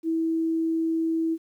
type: tone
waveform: sine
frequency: 325.7 Hz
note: E4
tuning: 21 cents flat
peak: -22 dBFS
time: 0.03-1.38 s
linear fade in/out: 50 ms
effects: 10-bit